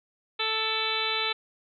harmonic tone with a mistuned harmonic, 440 Hz, A4, in tune, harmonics 1 / 2 / 3 / 4 / 5 / 6 / 7 / 8 / 9, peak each -36 / -36 / -34 / -38 / -34 / -34 / -37 / -32 / -32 dBFS, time 0.39-1.33 s, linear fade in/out 10 ms, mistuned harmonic 5, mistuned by +39 cents, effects none

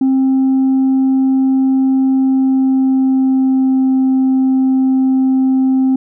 sine tone with pitch glide, 265 to 262.7 Hz, C4 to C4, +22 to +7 cents, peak -7 dBFS, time 0.01-5.96 s, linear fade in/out 5 ms, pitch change -15 cents, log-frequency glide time 2.14-3.94 s, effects tanh soft clip ceiling -8 dBFS

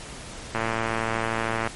click train, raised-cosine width 0.5 ms, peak -10 dBFS, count 128, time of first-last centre 0.55-1.674 s, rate 113 Hz, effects pink hiss -39 dBFS RMS until 1.75 s + MP3 48 kbps

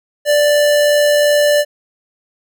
square tone with amplitude modulation, 588 Hz, D5, 2 cents sharp, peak -9 dBFS, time 0.25-1.65 s, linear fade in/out 50 ms, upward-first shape sine, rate 82.7 Hz, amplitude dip 25%, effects none

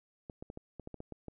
clicks, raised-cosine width 2 ms, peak -30 dBFS, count 10, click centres 0.298 / 0.425 / 0.501 / 0.574 / 0.797 / 0.874 / 0.943 / 1.004 / 1.123 / 1.283 s, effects none

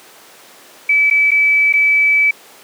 sine tone with dropouts, 2300 Hz, D7, 37 cents flat, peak -9 dBFS, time 0.89-2.31 s, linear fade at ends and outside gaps 5 ms, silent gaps 1.101-1.109 / 1.308-1.315 / 1.727-1.736 s, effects pink hiss -41 dBFS RMS until 2.63 s + high-pass 400 Hz 12 dB/octave

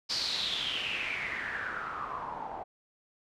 white noise with low-pass filter sweep, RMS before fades -35 dBFS, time 0.09-2.64 s, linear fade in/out 20 ms, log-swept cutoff 4900 to 770 Hz, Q 6.9, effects none

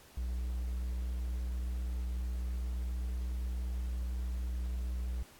triangle tone, 61.2 Hz, B1, 15 cents flat, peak -31 dBFS, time 0.17-5.23 s, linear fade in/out 5 ms, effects pink hiss -58 dBFS RMS until 5.39 s + AAC 64 kbps

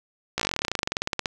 slowing click train, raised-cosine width 0.2 ms, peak -7 dBFS, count 26, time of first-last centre 0.38-1.258 s, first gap 16 ms, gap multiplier 1.06, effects none

